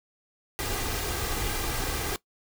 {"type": "noise with comb filter", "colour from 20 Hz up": "pink", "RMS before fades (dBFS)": -30, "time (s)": [0.59, 2.16], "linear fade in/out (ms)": 0, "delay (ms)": 2.5, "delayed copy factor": 0.5, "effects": ["noise-tail reverb RT60 0.1 s tail -19 dB re dry"]}